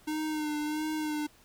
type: tone with vibrato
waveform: square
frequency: 305 Hz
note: D#4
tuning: 34 cents flat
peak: -31 dBFS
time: 0.07-1.27 s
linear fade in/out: 10 ms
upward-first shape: sine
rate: 1.5 Hz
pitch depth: 33 cents each way
effects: pink hiss -60 dBFS RMS until 1.44 s